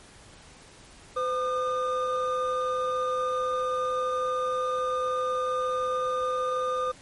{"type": "tone pair together", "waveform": "triangle", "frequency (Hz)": [510, 1213], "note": ["C5", "D#6"], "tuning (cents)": [-44, -44], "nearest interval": "octave + minor third", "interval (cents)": 1500, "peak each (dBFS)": -26, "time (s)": [1.16, 6.92], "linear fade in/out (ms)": 10, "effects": ["pink hiss -51 dBFS RMS until 7.01 s", "MP3 48 kbps"]}